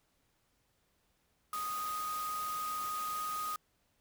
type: tone in noise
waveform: sine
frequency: 1244.5 Hz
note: D#6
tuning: in tune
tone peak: -35 dBFS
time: 1.53-3.56 s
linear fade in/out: 2 ms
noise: white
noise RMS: -45 dBFS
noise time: 1.53-3.56 s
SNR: +7 dB
effects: pink hiss -75 dBFS RMS until 4 s